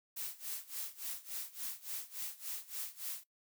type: noise with tremolo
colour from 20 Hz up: blue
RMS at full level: -40 dBFS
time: 0.16-3.24 s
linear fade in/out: 10 ms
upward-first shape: sine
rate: 3.5 Hz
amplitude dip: 90%
effects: noise-tail reverb RT60 0.1 s tail -18 dB re dry